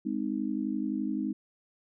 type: chord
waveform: sine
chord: Ab major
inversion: none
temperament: equal with one note detuned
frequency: 207.7 / 259.5 / 311.1 Hz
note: Ab3 / C4 / Eb4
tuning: 0 / -14 / 0 cents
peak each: -33 dBFS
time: 0.05-1.33 s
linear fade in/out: 10 ms
effects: none